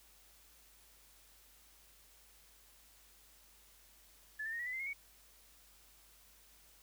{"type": "tone with pitch steps", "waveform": "sine", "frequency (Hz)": [1726, 1791, 1858.4, 1928.4, 2001, 2076, 2155, 2236], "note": ["A6", "A6", "A#6", "B6", "B6", "C7", "C#7", "C#7"], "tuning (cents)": [-34, 30, -6, -42, 22, -14, -49, 14], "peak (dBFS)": -38, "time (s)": [4.39, 4.934], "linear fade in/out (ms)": 10, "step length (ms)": 68, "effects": ["added 50 Hz sine -69 dBFS peak until 6.82 s", "white hiss -64 dBFS RMS until 6.82 s"]}